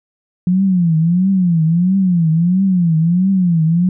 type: tone with vibrato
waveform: sine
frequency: 175.6 Hz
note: F3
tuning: 10 cents sharp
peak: -10 dBFS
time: 0.47-3.89 s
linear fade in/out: 2 ms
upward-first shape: triangle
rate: 1.5 Hz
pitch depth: 200 cents each way
effects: none